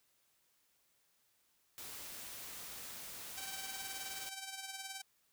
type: noise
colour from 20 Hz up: white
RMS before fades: -48 dBFS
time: 1.78-4.29 s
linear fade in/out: 0 ms
type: tone with tremolo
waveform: 5% pulse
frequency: 775 Hz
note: G5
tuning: 20 cents flat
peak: -30 dBFS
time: 3.37-5.02 s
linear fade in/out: 10 ms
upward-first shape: sine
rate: 19 Hz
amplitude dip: 55%
effects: white hiss -75 dBFS RMS until 5.32 s